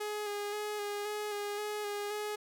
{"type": "tone with vibrato", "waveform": "sawtooth", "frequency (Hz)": 415.3, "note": "G#4", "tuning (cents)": 0, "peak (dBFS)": -31, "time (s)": [0, 2.36], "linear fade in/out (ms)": 10, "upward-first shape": "square", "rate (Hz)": 1.9, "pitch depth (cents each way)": 20, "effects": []}